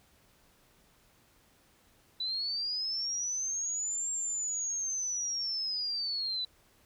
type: linear two-way sweep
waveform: sine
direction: up then down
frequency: 3951 to 7459 to 3951 Hz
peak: -31 dBFS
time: 2.2-6.45 s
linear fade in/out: 5 ms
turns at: 4.11 s
effects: pink hiss -65 dBFS RMS until 6.85 s